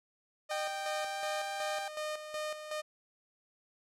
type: tone with tremolo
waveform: sawtooth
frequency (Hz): 611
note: D#5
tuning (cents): -32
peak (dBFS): -31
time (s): 0.49-2.82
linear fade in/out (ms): 20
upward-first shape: square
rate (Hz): 2.7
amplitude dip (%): 60
type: tone with pitch glide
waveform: sawtooth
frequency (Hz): 784 to 790.4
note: G5 to G5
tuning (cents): 0 to +14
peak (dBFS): -33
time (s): 0.51-1.88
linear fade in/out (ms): 2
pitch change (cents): +14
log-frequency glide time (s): 1.04-1.3
effects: low-pass 10000 Hz 12 dB/octave